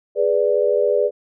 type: chord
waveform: sine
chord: G# diminished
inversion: none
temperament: equal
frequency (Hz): 415.3 / 493.9 / 587.3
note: G#4 / B4 / D5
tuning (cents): 0 / 0 / 0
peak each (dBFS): -19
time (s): 0.15-1.11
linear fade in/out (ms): 50
effects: none